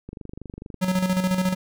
click train, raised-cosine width 3 ms, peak -23 dBFS, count 17, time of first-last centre 0.09-0.743 s, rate 24.5 Hz
square tone with tremolo, 185 Hz, F#3, in tune, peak -19 dBFS, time 0.81-1.55 s, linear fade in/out 20 ms, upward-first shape square, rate 14 Hz, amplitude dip 55%
effects none

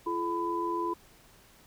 sine tone cluster, 342.1 / 429.4 / 1001 Hz, F4 / A4 / B5, -36 / -42 / +23 cents, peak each -32 / -39 / -31 dBFS, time 0.06-0.94 s, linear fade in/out 10 ms, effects pink hiss -58 dBFS RMS until 1.66 s

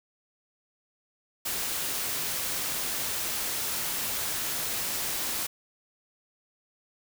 white noise, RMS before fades -31 dBFS, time 1.45-5.47 s, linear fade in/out 10 ms, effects none

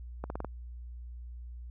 accelerating click train, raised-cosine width 1 ms, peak -22 dBFS, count 5, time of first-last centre 0.24-0.447 s, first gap 61 ms, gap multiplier 0.89, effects added 60 Hz sine -41 dBFS peak until 1.7 s

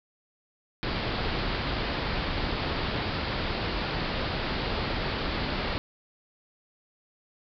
pink low-pass noise, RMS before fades -30 dBFS, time 0.83-5.78 s, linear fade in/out 0 ms, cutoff 4900 Hz, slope 96 dB/octave, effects none

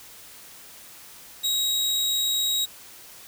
sawtooth tone, 3814 Hz, A#7, 39 cents sharp, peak -19 dBFS, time 1.43-2.66 s, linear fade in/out 20 ms, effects white hiss -46 dBFS RMS until 3.27 s

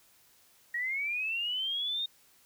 sine linear sweep, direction up, 1875 to 3706 Hz, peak -30 dBFS, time 0.74-2.06 s, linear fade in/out 5 ms, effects white hiss -63 dBFS RMS until 2.45 s

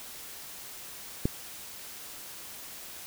click, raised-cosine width 3 ms, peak -12 dBFS, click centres 1.255 s, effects white hiss -44 dBFS RMS until 3.06 s

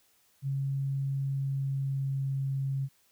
sine tone with pitch glide, 137.1 to 136 Hz, C#3 to C#3, -19 to -33 cents, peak -28 dBFS, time 0.42-2.89 s, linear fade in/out 50 ms, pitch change -14 cents, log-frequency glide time 1.2-2.32 s, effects white hiss -67 dBFS RMS until 3.11 s

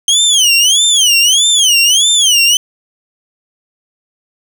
25% pulse tone with vibrato, 3136 Hz, G7, in tune, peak -3 dBFS, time 0.08-2.57 s, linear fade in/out 2 ms, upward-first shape sine, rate 1.6 Hz, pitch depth 230 cents each way, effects none

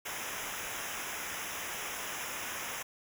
pink noise with comb filter, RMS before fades -39 dBFS, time 0.05-2.83 s, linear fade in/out 10 ms, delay 0.23 ms, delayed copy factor -0.9, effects none

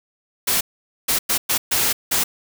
white noise bursts at uneven times, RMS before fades -19 dBFS, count 6, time 0.47-0.61 / 1.08-1.19 / 1.29-1.38 / 1.49-1.58 / 1.71-1.93 / 2.11-2.24 s, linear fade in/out 10 ms, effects none

